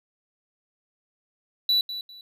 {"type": "tone with echo", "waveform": "triangle", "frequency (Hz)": 3951, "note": "B7", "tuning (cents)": 0, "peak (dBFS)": -17, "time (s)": [1.69, 1.81], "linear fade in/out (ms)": 2, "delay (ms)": 200, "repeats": 2, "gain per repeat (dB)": -12, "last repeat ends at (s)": 2.21, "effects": []}